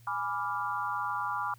sine chord, G# diminished seventh, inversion none, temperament equal, 830.6 / 987.8 / 1174.7 / 1396.9 Hz, G#5 / B5 / D6 / F6, 0 / 0 / 0 / 0 cents, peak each -37 / -35 / -34 / -37 dBFS, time 0.07-1.54 s, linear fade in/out 2 ms, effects added 116 Hz sine -54 dBFS peak until 1.58 s + white hiss -64 dBFS RMS until 1.58 s

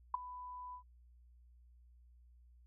sine tone with ADSR envelope, 995 Hz, B5, 13 cents sharp, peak -27 dBFS, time 0.14-0.83 s, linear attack 4 ms, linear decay 11 ms, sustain -18 dB, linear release 91 ms, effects added 60 Hz sine -60 dBFS peak until 2.66 s

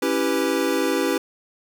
square chord, C# half-diminished seventh, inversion none, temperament equal, 277.2 / 329.6 / 392 / 493.9 Hz, C#4 / E4 / G4 / B4, 0 / 0 / 0 / 0 cents, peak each -26 dBFS, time 0.02-1.18 s, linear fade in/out 5 ms, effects none

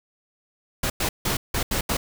pink noise bursts at uneven times, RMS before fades -24 dBFS, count 6, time 0.83-0.9 / 1-1.09 / 1.25-1.37 / 1.54-1.63 / 1.71-1.81 / 1.89-1.97 s, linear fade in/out 5 ms, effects none

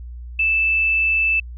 sine tone, 2637 Hz, E7, in tune, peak -15 dBFS, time 0.39-1.4 s, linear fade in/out 5 ms, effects added 60 Hz sine -31 dBFS peak until 1.57 s

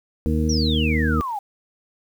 harmonic tone, 77.78 Hz, D#2, in tune, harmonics 1 / 2 / 3 / 4 / 6, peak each -21 / -26 / -23 / -27 / -29 dBFS, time 0.26-1.21 s, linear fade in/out 0 ms
sine exponential sweep, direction down, 5990 to 784 Hz, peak -24 dBFS, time 0.49-1.39 s, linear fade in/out 5 ms
effects 8-bit

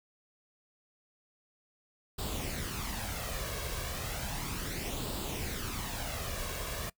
pink noise with flanger, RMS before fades -37 dBFS, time 2.18-6.9 s, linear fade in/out 10 ms, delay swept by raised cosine 0.24 to 1.84 ms, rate 0.34 Hz, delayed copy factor +0.55, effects noise-tail reverb RT60 0.1 s tail -22 dB re dry

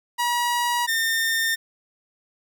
sawtooth tone pair in turn, 961 / 1814.1 Hz, B5 / A#6, -48 / -48 cents, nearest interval major seventh, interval 1100 cents, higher second, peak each -17 dBFS, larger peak neither, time 0.18-0.87 / 0.87-1.56 s, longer neither, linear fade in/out 20 ms, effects none

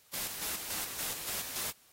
white noise with tremolo, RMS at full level -36 dBFS, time 0.13-1.72 s, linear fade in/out 10 ms, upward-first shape square, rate 3.5 Hz, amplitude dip 45%, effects white hiss -63 dBFS RMS until 1.92 s + AAC 48 kbps

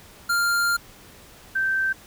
square / sine tone pair in turn, 1396.9 / 1557.8 Hz, F6 / G6, 0 / -11 cents, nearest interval major second, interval 189 cents, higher second, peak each -20 dBFS, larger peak neither, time 0.29-0.77 / 1.55-1.93 s, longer first, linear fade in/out 10 ms, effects pink hiss -48 dBFS RMS until 2.06 s

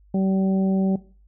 harmonic tone, 191.6 Hz, G3, 39 cents flat, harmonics 1 / 2 / 3 / 4, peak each -19 / -29 / -32 / -36 dBFS, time 0.14-0.96 s, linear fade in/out 5 ms, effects noise-tail reverb RT60 0.4 s tail -18 dB re dry + added 50 Hz sine -51 dBFS peak until 1.27 s

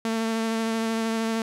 sawtooth tone with vibrato, 224.8 Hz, A3, 37 cents sharp, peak -20 dBFS, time 0.05-1.42 s, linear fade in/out 2 ms, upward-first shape sine, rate 13 Hz, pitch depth 14 cents each way, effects low-pass 10000 Hz 12 dB/octave

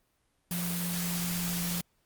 sine tone in noise, 174.61 Hz, F3, in tune, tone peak -32 dBFS, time 0.51-1.81 s, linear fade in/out 2 ms, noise white, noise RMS -35 dBFS, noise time 0.51-1.81 s, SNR 0 dB, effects pink hiss -73 dBFS RMS until 2.05 s + Opus 32 kbps

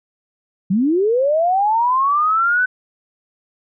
sine linear sweep, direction up, 174.61 to 1521 Hz, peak -13 dBFS, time 0.7-2.66 s, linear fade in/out 10 ms, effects none

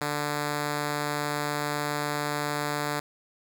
5% pulse tone, 147.2 Hz, D3, 4 cents sharp, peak -16 dBFS, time 0.01-3 s, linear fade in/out 5 ms, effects none

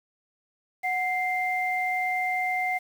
sine tone pair together, 738.3 / 2093 Hz, F#5 / C7, -4 / 0 cents, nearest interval octave + tritone, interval 1804 cents, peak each -27 dBFS, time 0.83-2.79 s, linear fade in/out 20 ms, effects 8-bit

